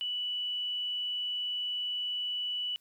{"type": "tone", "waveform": "sine", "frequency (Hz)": 2960, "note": "F#7", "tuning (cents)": 0, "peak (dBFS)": -31, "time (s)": [0.01, 2.76], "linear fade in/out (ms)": 0, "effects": ["white hiss -70 dBFS RMS until 2.8 s"]}